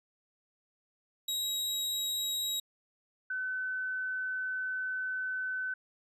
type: tone pair in turn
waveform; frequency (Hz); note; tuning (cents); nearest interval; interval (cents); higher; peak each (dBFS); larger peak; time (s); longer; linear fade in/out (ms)
sawtooth / sine; 3826 / 1514.8; A#7 / F#6; +44 / +40; octave + major third; 1604; first; -28 / -32; first; 1.28-2.6 / 3.3-5.74; second; 5
effects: resampled to 32000 Hz